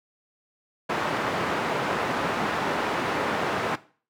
white band-pass noise, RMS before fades -27 dBFS, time 0.89-3.76 s, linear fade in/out 10 ms, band 140 to 1300 Hz, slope 12 dB/octave, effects noise-tail reverb RT60 0.4 s tail -17 dB re dry

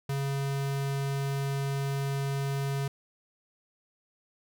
square tone, 138.4 Hz, C#3, 2 cents flat, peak -29 dBFS, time 0.09-2.88 s, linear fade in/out 5 ms, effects none

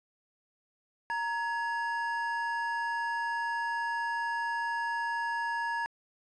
triangle tone pair together, 931.1 / 1687 Hz, A#5 / G#6, -2 / +27 cents, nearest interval minor seventh, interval 1029 cents, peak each -30 / -32 dBFS, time 1.1-5.86 s, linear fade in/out 0 ms, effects resampled to 22050 Hz

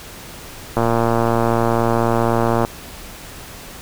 click train, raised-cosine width 1 ms, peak -3 dBFS, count 219, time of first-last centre 0.77-2.649 s, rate 116 Hz, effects pink hiss -36 dBFS RMS until 3.81 s

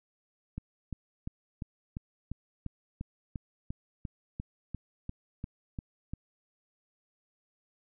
click train, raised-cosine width 5 ms, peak -24 dBFS, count 17, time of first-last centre 0.58-6.136 s, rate 2.88 Hz, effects none

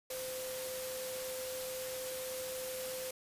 sine tone in noise, 515 Hz, C5, 28 cents flat, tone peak -40 dBFS, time 0.1-3.11 s, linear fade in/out 5 ms, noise white, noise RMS -43 dBFS, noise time 0.1-3.11 s, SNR 0 dB, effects resampled to 32000 Hz

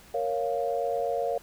sine chord, Bb minor, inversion none, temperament equal, 466.2 / 554.4 / 698.5 Hz, Bb4 / Db5 / F5, 0 / 0 / 0 cents, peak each -30 dBFS, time 0.14-1.38 s, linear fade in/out 5 ms, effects pink hiss -53 dBFS RMS until 1.42 s

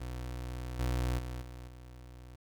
30% pulse tone with level steps, 61.74 Hz, B1, in tune, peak -35 / -27 / -35 / -41 / -46 dBFS, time 0-2.36 s, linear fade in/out 10 ms, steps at 0.79 / 1.18 / 1.41 / 1.67 s, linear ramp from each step 10 ms, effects 11-bit

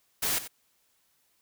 white noise with echo, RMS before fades -28 dBFS, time 0.22-0.39 s, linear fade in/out 10 ms, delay 90 ms, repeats 1, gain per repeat -13 dB, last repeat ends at 0.48 s, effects white hiss -70 dBFS RMS until 1.41 s

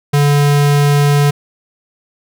square tone, 144.3 Hz, D3, 30 cents flat, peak -9 dBFS, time 0.13-1.31 s, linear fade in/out 10 ms, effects none

